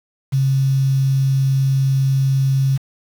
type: tone with quantisation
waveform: sine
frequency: 134.9 Hz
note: C#3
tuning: 47 cents flat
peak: -13 dBFS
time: 0.32-2.78 s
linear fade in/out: 20 ms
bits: 6
effects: none